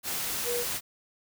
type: tone in noise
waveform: sine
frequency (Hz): 481.2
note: B4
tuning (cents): -45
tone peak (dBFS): -29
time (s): 0.44-0.65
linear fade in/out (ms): 50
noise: white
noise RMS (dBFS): -32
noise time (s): 0.03-0.81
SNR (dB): 0
effects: none